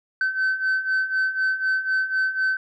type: beating tone pair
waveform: sine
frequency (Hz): 1530 / 1534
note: G6 / G6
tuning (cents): -42 / -38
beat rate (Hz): 4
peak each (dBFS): -24 / -20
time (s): 0.21-2.57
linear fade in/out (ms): 2
effects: tanh soft clip ceiling -17 dBFS